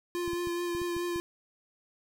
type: tone with vibrato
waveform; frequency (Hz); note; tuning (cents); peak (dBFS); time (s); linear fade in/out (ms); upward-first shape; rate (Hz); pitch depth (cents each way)
square; 347.7; F4; -8; -31; 0.15-1.2; 0; triangle; 4.7; 21
type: clicks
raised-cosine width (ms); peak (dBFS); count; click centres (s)
5; -31; 7; 0.278 / 0.333 / 0.472 / 0.75 / 0.817 / 0.966 / 1.16
effects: none